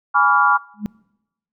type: chord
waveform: sine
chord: G# diminished seventh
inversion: none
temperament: equal with one note detuned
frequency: 830.6 / 987.8 / 1148.5 / 1396.9 Hz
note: G#5 / B5 / D6 / F6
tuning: 0 / 0 / -39 / 0 cents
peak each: -19 / -19 / -15 / -16 dBFS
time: 0.14-0.58 s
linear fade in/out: 20 ms
type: tone with exponential growth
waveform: sine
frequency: 209.1 Hz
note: G#3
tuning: 12 cents sharp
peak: -16 dBFS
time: 0.74-0.86 s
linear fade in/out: 0 ms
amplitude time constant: 24 ms
effects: noise-tail reverb RT60 0.9 s tail -24 dB re dry